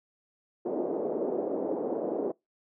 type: band-pass noise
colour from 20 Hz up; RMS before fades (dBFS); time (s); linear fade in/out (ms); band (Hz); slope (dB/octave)
pink; -31; 0.65-2.32; 10; 310 to 570; 24
effects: noise-tail reverb RT60 0.2 s tail -25 dB re dry